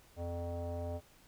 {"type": "tone with low-pass filter", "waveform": "square", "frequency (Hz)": 86.1, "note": "F2", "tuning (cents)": -24, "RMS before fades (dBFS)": -39, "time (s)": [0.16, 1.01], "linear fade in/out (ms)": 50, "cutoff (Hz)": 660, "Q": 7.3, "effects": ["pink hiss -63 dBFS RMS until 1.27 s"]}